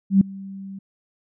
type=tone with ADSR envelope; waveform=sine; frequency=194.5 Hz; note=G3; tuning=13 cents flat; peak=-8 dBFS; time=0.1-0.79 s; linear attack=110 ms; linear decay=4 ms; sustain=-24 dB; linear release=7 ms; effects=none